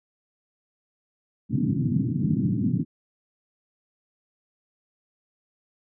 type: band-pass noise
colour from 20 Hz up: pink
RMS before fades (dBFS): -24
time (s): 1.49-2.85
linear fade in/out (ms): 50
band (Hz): 110 to 290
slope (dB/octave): 48
effects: none